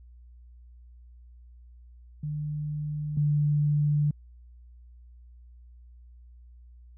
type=tone pair in turn; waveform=sine; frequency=150 / 147.68 Hz; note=D3 / D3; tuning=+37 / +10 cents; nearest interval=unison; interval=27 cents; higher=first; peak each=-29 / -21 dBFS; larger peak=second; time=2.23-3.17 / 3.17-4.11 s; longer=neither; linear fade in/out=5 ms; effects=added 60 Hz sine -48 dBFS peak until 6.97 s